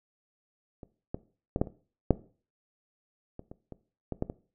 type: clicks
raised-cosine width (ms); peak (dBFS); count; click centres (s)
2; -30 / -19 / -14 / -11 / -27 / -6 / -27 / -30 / -28 / -19 / -15 / -22; 12; 0.832 / 1.145 / 1.561 / 1.615 / 1.672 / 2.107 / 3.394 / 3.515 / 3.723 / 4.123 / 4.224 / 4.299
effects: noise-tail reverb RT60 0.4 s tail -18 dB re dry